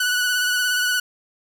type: tone with vibrato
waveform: sawtooth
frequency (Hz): 1480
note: F#6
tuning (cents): 0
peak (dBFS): -15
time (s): 0-1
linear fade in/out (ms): 5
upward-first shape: sine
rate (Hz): 17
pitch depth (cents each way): 24
effects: none